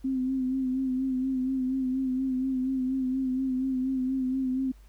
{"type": "tone with vibrato", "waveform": "sine", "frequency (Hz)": 260.6, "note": "C4", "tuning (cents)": -7, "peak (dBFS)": -25, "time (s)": [0.04, 4.72], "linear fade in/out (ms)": 10, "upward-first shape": "sine", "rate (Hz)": 4.2, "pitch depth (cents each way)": 40, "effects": ["added 49 Hz sine -49 dBFS peak until 4.88 s", "pink hiss -64 dBFS RMS until 4.88 s"]}